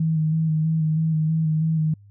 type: tone with vibrato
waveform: sine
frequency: 158.3 Hz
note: D#3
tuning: 30 cents sharp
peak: -18 dBFS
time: 0-1.94 s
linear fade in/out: 5 ms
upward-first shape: square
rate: 3.1 Hz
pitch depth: 23 cents each way
effects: added 101 Hz sine -46 dBFS peak until 2.1 s